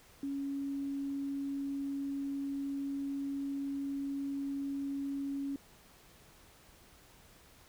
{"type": "tone", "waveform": "sine", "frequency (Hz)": 278, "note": "C#4", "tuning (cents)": 5, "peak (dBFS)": -34, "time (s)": [0.23, 5.56], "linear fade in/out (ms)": 2, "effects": ["pink hiss -60 dBFS RMS until 7.68 s"]}